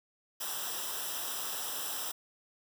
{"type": "noise with comb filter", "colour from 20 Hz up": "white", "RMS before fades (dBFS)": -37, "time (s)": [0.4, 2.12], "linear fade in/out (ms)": 10, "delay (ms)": 0.45, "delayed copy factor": -0.8, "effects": []}